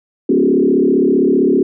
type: tone with frequency modulation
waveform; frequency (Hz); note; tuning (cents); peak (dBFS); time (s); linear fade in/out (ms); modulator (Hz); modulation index
sine; 319.8; D#4; +48; -9; 0.29-1.63; 5; 35.4; 2.6
effects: none